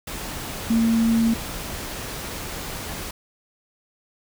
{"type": "tone in noise", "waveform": "sine", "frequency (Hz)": 227.9, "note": "A#3", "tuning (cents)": -39, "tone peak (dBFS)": -16, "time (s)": [0.7, 1.34], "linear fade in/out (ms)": 5, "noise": "pink", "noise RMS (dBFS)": -32, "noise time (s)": [0.07, 3.11], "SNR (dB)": 13, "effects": []}